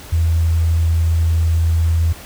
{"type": "tone with quantisation", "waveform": "sine", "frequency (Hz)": 82.3, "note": "E2", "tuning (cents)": -2, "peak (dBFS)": -12, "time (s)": [0.12, 2.13], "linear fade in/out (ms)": 10, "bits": 7, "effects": ["added 50 Hz sine -47 dBFS peak until 2.25 s", "pink hiss -37 dBFS RMS until 2.25 s"]}